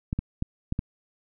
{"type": "clicks", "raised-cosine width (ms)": 5, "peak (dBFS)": -14, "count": 5, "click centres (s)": [0.129, 0.19, 0.424, 0.724, 0.791], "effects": []}